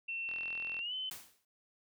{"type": "tone with pitch glide", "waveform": "sine", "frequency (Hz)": [2700, 3048], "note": ["E7", "G7"], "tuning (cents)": [41, -49], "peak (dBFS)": -36, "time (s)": [0.08, 1.1], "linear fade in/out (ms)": 10, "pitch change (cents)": 210, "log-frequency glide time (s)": [0.79, 0.94]}
{"type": "click train", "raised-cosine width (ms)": 0.3, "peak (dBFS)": -34, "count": 22, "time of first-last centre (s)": [0.29, 0.791], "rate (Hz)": 41.9}
{"type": "noise with exponential decay", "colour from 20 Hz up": "white", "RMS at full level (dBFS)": -42, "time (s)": [1.11, 1.45], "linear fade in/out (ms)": 2, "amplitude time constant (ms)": 72}
{"effects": []}